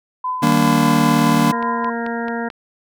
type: tone with tremolo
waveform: sine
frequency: 1011 Hz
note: B5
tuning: 40 cents sharp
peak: -18 dBFS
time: 0.24-1.9 s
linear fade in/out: 5 ms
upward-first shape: triangle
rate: 5 Hz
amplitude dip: 45%
type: chord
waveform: square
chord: Eb major seventh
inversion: none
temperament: just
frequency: 155.56 / 194.45 / 233.3 / 291.7 Hz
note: Eb3 / G3 / Bb3 / D4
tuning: 0 / -14 / +2 / -12 cents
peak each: -20 / -22 / -17 / -20 dBFS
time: 0.42-1.52 s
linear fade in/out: 10 ms
type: click train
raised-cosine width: 0.3 ms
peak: -16 dBFS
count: 8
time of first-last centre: 0.97-2.502 s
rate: 4.57 Hz
type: harmonic tone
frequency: 233.1 Hz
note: A#3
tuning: in tune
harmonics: 1 / 2 / 3 / 4 / 6 / 7 / 8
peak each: -24 / -27 / -29 / -30 / -32 / -32 / -33 dBFS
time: 1.52-2.49 s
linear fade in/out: 10 ms
effects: none